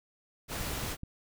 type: noise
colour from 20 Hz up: pink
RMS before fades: -36 dBFS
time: 0.48-0.97 s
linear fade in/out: 50 ms
type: clicks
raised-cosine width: 5 ms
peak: -27 dBFS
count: 4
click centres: 0.611 / 0.733 / 0.837 / 1.034 s
effects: none